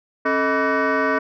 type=tone with frequency modulation; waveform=sine; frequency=440 Hz; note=A4; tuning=in tune; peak=-15 dBFS; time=0.25-1.19 s; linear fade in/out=10 ms; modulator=356 Hz; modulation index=3.8; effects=tanh soft clip ceiling -14 dBFS